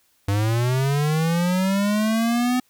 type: linear sweep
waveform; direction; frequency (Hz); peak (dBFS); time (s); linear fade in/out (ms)
square; up; 98 to 253.5; -19; 0.28-2.6; 5
effects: white hiss -63 dBFS RMS until 2.69 s

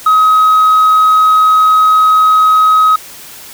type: tone with tanh clipping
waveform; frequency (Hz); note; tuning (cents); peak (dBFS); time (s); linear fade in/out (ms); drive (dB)
triangle; 1268; D#6; +32; -5; 0.06-2.96; 5; 6
effects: white hiss -32 dBFS RMS until 3.53 s

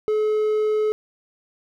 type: tone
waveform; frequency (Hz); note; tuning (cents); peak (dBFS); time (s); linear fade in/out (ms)
triangle; 428.4; A4; -46; -16; 0.08-0.92; 0
effects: none

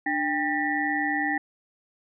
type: tone cluster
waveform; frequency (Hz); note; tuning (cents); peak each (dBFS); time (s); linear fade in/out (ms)
sine; 296.5 / 793 / 1792 / 1941; D4 / G5 / A6 / B6; +17 / +20 / +31 / -31; -29; 0.06-1.38; 5
effects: none

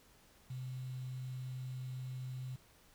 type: tone with quantisation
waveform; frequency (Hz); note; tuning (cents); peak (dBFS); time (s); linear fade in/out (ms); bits
sine; 128.4; C3; -32; -40; 0.5-2.56; 5; 10
effects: pink hiss -65 dBFS RMS until 2.94 s

